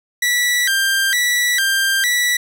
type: tone with vibrato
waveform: sawtooth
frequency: 1760 Hz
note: A6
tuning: in tune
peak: -11 dBFS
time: 0.22-2.37 s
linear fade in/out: 5 ms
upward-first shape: square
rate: 1.1 Hz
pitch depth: 180 cents each way
effects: none